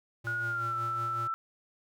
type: tone with tremolo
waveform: square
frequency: 116.1 Hz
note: A#2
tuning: 7 cents flat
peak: -38 dBFS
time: 0.24-1.28 s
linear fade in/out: 10 ms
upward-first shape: sine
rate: 5.4 Hz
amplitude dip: 55%
type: tone with pitch glide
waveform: sine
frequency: 1441 to 1329.1 Hz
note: F#6 to E6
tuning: -46 to +14 cents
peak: -30 dBFS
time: 0.27-1.34 s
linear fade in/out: 0 ms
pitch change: -140 cents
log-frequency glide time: 0.42-0.76 s
effects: none